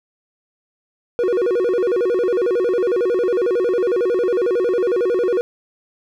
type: tone with vibrato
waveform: triangle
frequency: 420.8 Hz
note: G#4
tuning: 23 cents sharp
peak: -13 dBFS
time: 1.19-5.41 s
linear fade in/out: 0 ms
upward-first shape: square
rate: 11 Hz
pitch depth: 230 cents each way
effects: none